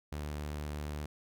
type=tone; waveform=sawtooth; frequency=74.3 Hz; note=D2; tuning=21 cents sharp; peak=-33 dBFS; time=0.12-1.06 s; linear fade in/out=5 ms; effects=none